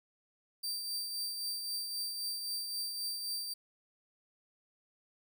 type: tone with tremolo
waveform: sawtooth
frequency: 4674 Hz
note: D8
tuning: 9 cents flat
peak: -31 dBFS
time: 0.63-3.54 s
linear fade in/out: 10 ms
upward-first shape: triangle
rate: 3.8 Hz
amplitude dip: 45%
effects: none